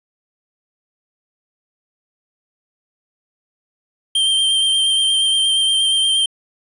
square tone with vibrato, 3154 Hz, G7, 10 cents sharp, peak -14 dBFS, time 4.15-6.26 s, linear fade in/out 5 ms, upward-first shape sine, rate 8.5 Hz, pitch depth 16 cents each way, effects resampled to 24000 Hz

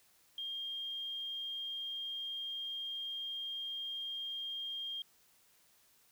sine tone, 3214 Hz, G7, 43 cents sharp, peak -38 dBFS, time 0.38-5.02 s, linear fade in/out 2 ms, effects white hiss -68 dBFS RMS until 6.11 s

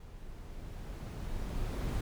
brown noise with level ramp, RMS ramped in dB -49 to -32 dBFS, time 0-2.01 s, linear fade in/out 5 ms, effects none

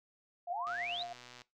sine tone with tremolo, 702 Hz, F5, 9 cents sharp, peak -38 dBFS, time 0.47-1.13 s, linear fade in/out 5 ms, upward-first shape triangle, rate 9.3 Hz, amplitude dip 55%
sine exponential sweep, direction up, 676 to 4100 Hz, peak -36 dBFS, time 0.5-1.03 s, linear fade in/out 5 ms
click train, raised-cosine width 0.2 ms, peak -34 dBFS, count 93, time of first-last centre 0.67-1.418 s, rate 123 Hz
effects noise-tail reverb RT60 0.2 s tail -19 dB re dry

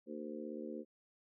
harmonic tone with a mistuned harmonic, 76.4 Hz, D#2, 31 cents flat, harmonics 3 / 4 / 5 / 6 / 7, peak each -46 / -47 / -48 / -52 / -49 dBFS, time 0.06-0.85 s, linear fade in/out 50 ms, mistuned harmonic 7, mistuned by -59 cents, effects none

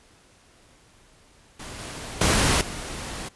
pink noise with level steps, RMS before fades -38 / -36 / -20 / -34 dBFS, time 1.59-3.29 s, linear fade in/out 10 ms, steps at 1.79 / 2.21 / 2.61 s, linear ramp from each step 2 ms, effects pink hiss -56 dBFS RMS until 3.35 s + resampled to 24000 Hz

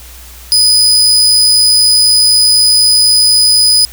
35% pulse tone, 4978 Hz, D#8, in tune, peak -4 dBFS, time 0.52-3.85 s, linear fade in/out 0 ms, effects added 60 Hz sine -33 dBFS peak until 3.92 s + white hiss -35 dBFS RMS until 3.92 s

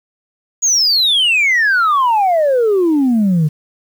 sine exponential sweep, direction down, 6820 to 146.1 Hz, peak -8 dBFS, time 0.62-3.49 s, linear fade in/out 20 ms, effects tanh soft clip ceiling -8 dBFS + 7-bit

